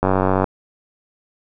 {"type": "click train", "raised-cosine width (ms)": 1, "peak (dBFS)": -3, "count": 40, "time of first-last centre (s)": [0.03, 0.442], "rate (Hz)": 94.6, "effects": []}